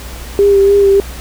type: tone with vibrato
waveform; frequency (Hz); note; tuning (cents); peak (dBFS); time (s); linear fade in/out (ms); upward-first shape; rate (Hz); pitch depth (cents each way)
sine; 398.3; G4; +28; -5; 0.39-1; 0; sine; 3.4; 24
effects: added 60 Hz sine -26 dBFS peak until 1.2 s + pink hiss -31 dBFS RMS until 1.2 s